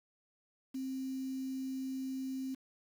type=tone with quantisation; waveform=sine; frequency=263.7 Hz; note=C4; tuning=14 cents sharp; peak=-36 dBFS; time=0.74-2.55 s; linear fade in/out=10 ms; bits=9; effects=none